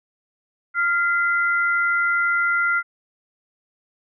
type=tone pair together; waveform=sine; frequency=1396.9 / 2035 Hz; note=F6 / C7; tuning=0 / -49 cents; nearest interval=perfect fifth; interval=651 cents; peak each=-18 / -24 dBFS; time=0.74-2.83 s; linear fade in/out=50 ms; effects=none